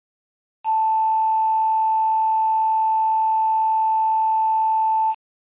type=tone with quantisation; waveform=sine; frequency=881 Hz; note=A5; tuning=2 cents sharp; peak=-16 dBFS; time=0.64-5.15 s; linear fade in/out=50 ms; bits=6; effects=resampled to 8000 Hz